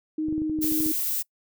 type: tone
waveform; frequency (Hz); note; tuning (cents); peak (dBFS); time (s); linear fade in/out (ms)
sine; 311.1; D#4; 0; -24; 0.18-0.92; 5
type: clicks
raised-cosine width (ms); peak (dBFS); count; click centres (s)
3; -24; 10; 0.285 / 0.326 / 0.38 / 0.419 / 0.497 / 0.588 / 0.644 / 0.72 / 0.804 / 0.863
type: noise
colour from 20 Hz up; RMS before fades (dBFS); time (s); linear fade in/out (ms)
violet; -27; 0.61-1.23; 20
effects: noise-tail reverb RT60 0.1 s tail -24 dB re dry